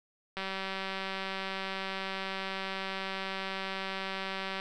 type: click train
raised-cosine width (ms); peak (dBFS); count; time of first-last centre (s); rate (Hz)
0.3; -20; 813; 0.37-4.599; 192
effects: none